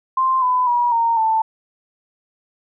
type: tone with pitch steps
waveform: sine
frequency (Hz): 1046.5 / 1003.9 / 963 / 923.7 / 886.1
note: C6 / B5 / B5 / A#5 / A5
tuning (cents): 0 / +28 / -44 / -16 / +12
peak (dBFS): -14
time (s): 0.17-1.42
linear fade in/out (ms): 5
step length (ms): 250
effects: none